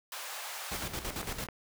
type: high-pass noise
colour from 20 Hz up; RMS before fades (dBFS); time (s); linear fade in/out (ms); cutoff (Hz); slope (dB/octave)
pink; -41; 0.12-0.83; 2; 680; 24
type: noise with tremolo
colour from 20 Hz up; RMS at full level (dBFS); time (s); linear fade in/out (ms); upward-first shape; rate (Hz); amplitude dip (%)
pink; -36; 0.71-1.47; 10; square; 8.9; 60
type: clicks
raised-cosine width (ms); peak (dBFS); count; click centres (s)
0.5; -24; 3; 1.106 / 1.23 / 1.487
effects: none